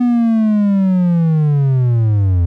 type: linear sweep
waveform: triangle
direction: down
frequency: 246.9 to 83.5 Hz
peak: -8 dBFS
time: 0-2.46 s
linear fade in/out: 10 ms
effects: none